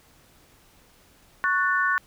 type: chord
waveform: sine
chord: F# minor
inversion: second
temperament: just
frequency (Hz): 1110 / 1480 / 1776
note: C#6 / F#6 / A6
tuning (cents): +2 / 0 / +16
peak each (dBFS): -25 / -23 / -26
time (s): 1.44-1.98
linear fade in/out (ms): 0
effects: pink hiss -57 dBFS RMS until 2.06 s